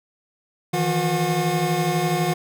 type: tone cluster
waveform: square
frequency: 156.4 / 168.5 / 358.7 / 721 Hz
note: D#3 / E3 / F4 / F#5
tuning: +9 / +38 / +46 / -45 cents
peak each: -26 dBFS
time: 0.73-2.34 s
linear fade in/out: 10 ms
effects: none